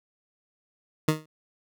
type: tone with exponential decay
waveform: 20% pulse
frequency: 155.56 Hz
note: D#3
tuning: in tune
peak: -12 dBFS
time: 1.08-1.26 s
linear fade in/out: 5 ms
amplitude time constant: 37 ms
effects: none